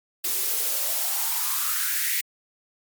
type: noise with high-pass filter sweep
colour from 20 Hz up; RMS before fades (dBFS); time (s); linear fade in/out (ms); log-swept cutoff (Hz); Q
blue; -25; 0.24-2.21; 5; 320 to 2100; 5.4
effects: MP3 96 kbps